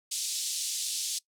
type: band-pass noise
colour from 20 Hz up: white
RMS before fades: -33 dBFS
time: 0.11-1.19 s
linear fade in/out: 10 ms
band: 3500 to 9200 Hz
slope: 24 dB/octave
effects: noise-tail reverb RT60 0.1 s tail -21 dB re dry